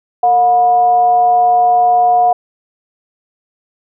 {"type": "tone with frequency modulation", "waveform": "sine", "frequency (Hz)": 720, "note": "F#5", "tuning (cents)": -47, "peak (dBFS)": -7, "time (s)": [0.23, 2.33], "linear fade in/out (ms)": 5, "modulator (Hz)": 261, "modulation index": 0.3, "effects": []}